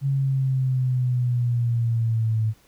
sine exponential sweep, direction down, 138.59 to 109 Hz, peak -19 dBFS, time 0.01-2.54 s, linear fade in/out 50 ms, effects pink hiss -58 dBFS RMS until 2.67 s

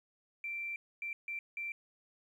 triangle tone bursts at uneven times, 2350 Hz, D7, 1 cent sharp, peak -33 dBFS, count 4, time 0.44-0.76 / 1.02-1.13 / 1.28-1.39 / 1.57-1.72 s, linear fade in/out 2 ms, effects tanh soft clip ceiling -35 dBFS

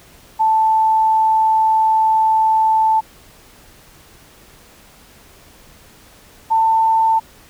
sine tone pair in turn, 880 / 892.8 Hz, A5 / A5, 0 / +25 cents, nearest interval unison, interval 25 cents, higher second, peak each -11 dBFS, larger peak neither, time 0.39-3.01 / 6.5-7.2 s, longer first, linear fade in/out 20 ms, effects pink hiss -46 dBFS RMS until 7.49 s

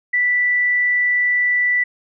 sine tone, 1971 Hz, B6, 4 cents flat, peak -14 dBFS, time 0.13-1.84 s, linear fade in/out 10 ms, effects none

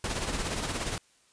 pink noise with tremolo, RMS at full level -30 dBFS, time 0.04-0.98 s, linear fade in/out 2 ms, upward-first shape sine, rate 17 Hz, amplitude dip 50%, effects white hiss -64 dBFS RMS until 1.32 s + resampled to 22050 Hz

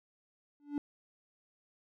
triangle tone with exponential growth, 290 Hz, D4, 22 cents flat, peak -26 dBFS, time 0.6-0.78 s, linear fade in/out 1 ms, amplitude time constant 39 ms, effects none

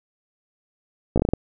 slowing click train, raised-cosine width 2 ms, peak -6 dBFS, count 7, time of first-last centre 1.16-1.336 s, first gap 16 ms, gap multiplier 1.24, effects none

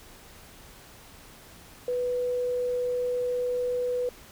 sine tone, 493.9 Hz, B4, in tune, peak -25 dBFS, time 1.88-4.09 s, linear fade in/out 2 ms, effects pink hiss -50 dBFS RMS until 4.31 s

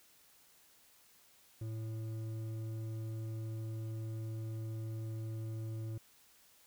sine tone with hard clipping, 110.9 Hz, A2, 14 cents sharp, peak -40 dBFS, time 1.61-5.98 s, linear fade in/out 5 ms, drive 8 dB, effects white hiss -65 dBFS RMS until 6.66 s

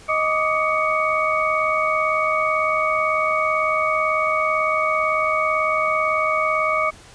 sine tone cluster, 626 / 1161 / 1239 / 2237 Hz, D#5 / D6 / D#6 / C#7, +10 / -20 / -8 / +15 cents, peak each -23 dBFS, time 0.08-6.91 s, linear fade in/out 20 ms, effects pink hiss -45 dBFS RMS until 7.14 s + resampled to 22050 Hz

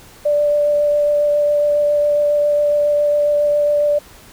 sine tone with vibrato, 587.3 Hz, D5, in tune, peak -12 dBFS, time 0.25-3.99 s, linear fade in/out 10 ms, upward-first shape sine, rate 7.3 Hz, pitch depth 9 cents each way, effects pink hiss -43 dBFS RMS until 4.32 s

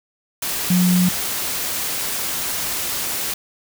sine tone in noise, 180.2 Hz, F#3, 45 cents flat, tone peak -13 dBFS, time 0.7-1.09 s, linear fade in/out 5 ms, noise white, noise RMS -24 dBFS, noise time 0.42-3.34 s, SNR +8 dB, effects none

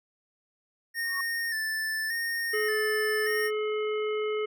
square tone with vibrato, 1802 Hz, A6, 41 cents sharp, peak -29 dBFS, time 0.94-3.51 s, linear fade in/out 50 ms, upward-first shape square, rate 0.86 Hz, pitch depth 41 cents each way
sine tone with exponential growth, 1109 Hz, C#6, in tune, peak -30 dBFS, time 1.01-1.21 s, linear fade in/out 5 ms, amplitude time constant 42 ms
harmonic tone, 426.9 Hz, G#4, 48 cents sharp, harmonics 1 / 3 / 5 / 7, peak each -27 / -38 / -39 / -43 dBFS, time 2.53-4.46 s, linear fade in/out 10 ms
effects none

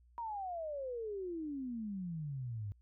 sine exponential sweep, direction down, 960 to 98 Hz, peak -38 dBFS, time 0.18-2.72 s, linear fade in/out 0 ms, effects added 60 Hz sine -62 dBFS peak until 2.81 s

